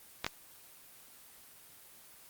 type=clicks; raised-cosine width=0.2 ms; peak=-14 dBFS; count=2; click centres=0.245 / 0.265 s; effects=white hiss -56 dBFS RMS until 2.29 s + Opus 24 kbps